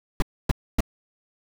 brown noise bursts, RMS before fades -18 dBFS, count 3, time 0.2-0.806 s, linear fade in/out 2 ms, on 22 ms, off 270 ms, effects none

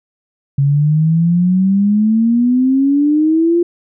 sine exponential sweep, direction up, 137.5 to 349.2 Hz, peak -9 dBFS, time 0.58-3.63 s, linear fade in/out 5 ms, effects none

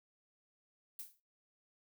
violet noise with exponential decay, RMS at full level -42 dBFS, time 0.99-1.2 s, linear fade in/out 2 ms, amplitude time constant 44 ms, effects noise-tail reverb RT60 0.3 s tail -25 dB re dry

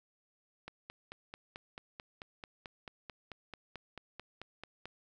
click train, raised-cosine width 0.3 ms, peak -28 dBFS, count 20, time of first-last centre 0.68-4.856 s, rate 4.55 Hz, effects none

